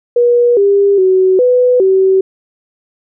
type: tone with pitch steps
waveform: sine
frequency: 481.4 / 400.3 / 375 / 497.5 / 381.3 Hz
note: B4 / G4 / F#4 / B4 / G4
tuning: -44 / +36 / +23 / +13 / -48 cents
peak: -6 dBFS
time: 0.16-2.21 s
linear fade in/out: 5 ms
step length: 410 ms
effects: none